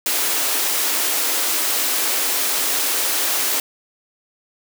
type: high-pass noise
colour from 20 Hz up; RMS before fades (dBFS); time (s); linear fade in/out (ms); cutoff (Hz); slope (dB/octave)
white; -20; 0.06-3.6; 2; 250; 96
effects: none